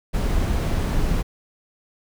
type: noise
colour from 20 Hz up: brown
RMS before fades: -21 dBFS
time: 0.13-1.23 s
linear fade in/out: 20 ms
effects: none